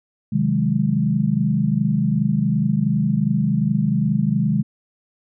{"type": "chord", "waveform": "sine", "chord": "Ab dominant seventh", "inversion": "first", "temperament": "equal", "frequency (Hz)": [130.81, 155.56, 185, 207.7], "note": ["C3", "Eb3", "Gb3", "Ab3"], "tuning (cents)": [0, 0, 0, 0], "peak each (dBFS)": [-23, -21, -24, -20], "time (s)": [0.32, 4.63], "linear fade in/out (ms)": 10, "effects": []}